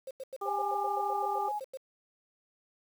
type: tone bursts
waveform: sine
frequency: 530 Hz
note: C5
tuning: 22 cents sharp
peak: -37 dBFS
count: 14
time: 0.07-1.773 s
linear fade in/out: 5 ms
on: 39 ms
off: 89 ms
type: harmonic tone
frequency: 398.9 Hz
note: G4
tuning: 30 cents sharp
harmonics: 1 / 2 / 3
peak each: -37 / -37 / -37 dBFS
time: 0.41-1.49 s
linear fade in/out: 10 ms
type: tone with pitch glide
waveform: sine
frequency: 830.6 to 836.4 Hz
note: G#5 to G#5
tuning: 0 to +12 cents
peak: -31 dBFS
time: 0.46-1.6 s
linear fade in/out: 20 ms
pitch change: +12 cents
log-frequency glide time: 1.09-1.38 s
effects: 9-bit